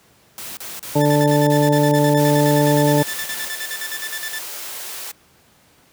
white noise bursts, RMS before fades -32 dBFS, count 14, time 0.38-3.482 s, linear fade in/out 0 ms, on 190 ms, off 34 ms
harmonic tone, 146.83 Hz, D3, in tune, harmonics 1 / 2 / 3 / 4 / 6, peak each -17 / -18 / -21 / -19 / -22 dBFS, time 0.95-3.03 s, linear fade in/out 10 ms
sawtooth tone with tremolo, 1760 Hz, A6, in tune, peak -22 dBFS, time 1-4.4 s, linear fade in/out 20 ms, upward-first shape square, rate 9.6 Hz, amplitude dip 80%
white high-pass noise, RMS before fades -31 dBFS, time 2.19-5.12 s, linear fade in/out 10 ms, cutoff 350 Hz, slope 24 dB/octave
effects pink hiss -54 dBFS RMS until 5.92 s + high-pass 80 Hz 12 dB/octave

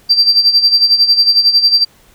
sine tone with tremolo, 4699 Hz, D8, in tune, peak -3 dBFS, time 0.09-1.85 s, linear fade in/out 20 ms, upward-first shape sine, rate 11 Hz, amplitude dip 75%, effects tanh soft clip ceiling 0 dBFS + pink hiss -48 dBFS RMS until 2.14 s

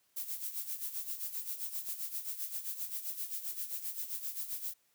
violet noise with tremolo, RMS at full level -37 dBFS, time 0.16-4.74 s, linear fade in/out 10 ms, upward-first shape sine, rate 7.6 Hz, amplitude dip 70%, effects white hiss -73 dBFS RMS until 4.94 s + high-pass 80 Hz 12 dB/octave

